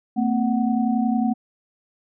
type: tone cluster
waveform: sine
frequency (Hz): 225.5 / 256.5 / 743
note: A3 / C4 / F#5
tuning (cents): +43 / -34 / +7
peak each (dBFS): -20 / -23 / -27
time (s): 0.16-1.34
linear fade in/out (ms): 20
effects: none